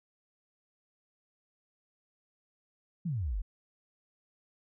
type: exponential sweep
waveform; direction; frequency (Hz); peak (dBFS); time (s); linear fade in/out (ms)
sine; down; 187.8 to 38.98; -30; 3.05-3.42; 10
effects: none